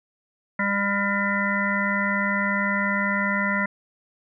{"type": "harmonic tone", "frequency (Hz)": 200.3, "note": "G3", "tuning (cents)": 38, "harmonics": [1, 3, 5, 7, 9, 10], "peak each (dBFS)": [-26, -32, -30, -28, -28, -27], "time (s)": [0.59, 3.66], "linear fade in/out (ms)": 5, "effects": []}